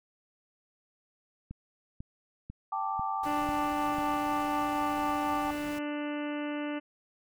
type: click train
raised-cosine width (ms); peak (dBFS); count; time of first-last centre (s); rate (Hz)
5; -28; 6; 1.51-3.985; 2.02
type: chord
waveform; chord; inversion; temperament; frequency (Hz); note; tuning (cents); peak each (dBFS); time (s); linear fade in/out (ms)
sine; G suspended second; none; equal; 784 / 880 / 1174.7; G5 / A5 / D6; 0 / 0 / 0; -34; 2.72-5.51; 5
type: noise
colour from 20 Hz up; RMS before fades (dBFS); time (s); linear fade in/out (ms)
pink; -46; 3.23-5.79; 5
type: harmonic tone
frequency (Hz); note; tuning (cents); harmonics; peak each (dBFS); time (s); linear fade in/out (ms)
294.7; D4; +6; 1 / 2 / 3 / 4 / 5 / 6 / 7 / 8 / 9 / 10; -33 / -39 / -45 / -47 / -46 / -49 / -48 / -54 / -48 / -51; 3.25-6.8; 20
effects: none